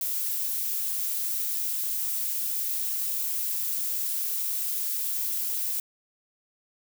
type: noise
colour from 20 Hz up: violet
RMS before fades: -29 dBFS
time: 0.01-5.8 s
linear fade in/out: 2 ms
effects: none